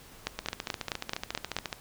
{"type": "two click trains", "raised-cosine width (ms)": 0.2, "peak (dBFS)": [-12, -15], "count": [7, 20], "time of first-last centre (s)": [[0.27, 1.566], [0.39, 1.728]], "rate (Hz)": [4.63, 14.2], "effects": ["pink hiss -52 dBFS RMS until 1.8 s"]}